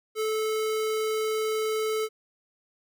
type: tone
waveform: square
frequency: 435.4 Hz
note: A4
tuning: 18 cents flat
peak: -26 dBFS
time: 0.15-2.09 s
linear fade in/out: 50 ms
effects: none